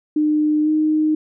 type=tone with pitch glide; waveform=sine; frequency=303.3 to 308.8 Hz; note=D#4 to D#4; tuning=-44 to -13 cents; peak=-14 dBFS; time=0.16-1.15 s; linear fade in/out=5 ms; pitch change=+31 cents; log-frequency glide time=0.63-0.69 s; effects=none